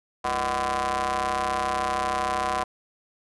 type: ring-modulated tone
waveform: sawtooth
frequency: 133.2 Hz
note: C3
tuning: 31 cents sharp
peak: -17 dBFS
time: 0.24-2.64 s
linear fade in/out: 10 ms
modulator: 882 Hz
effects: resampled to 24000 Hz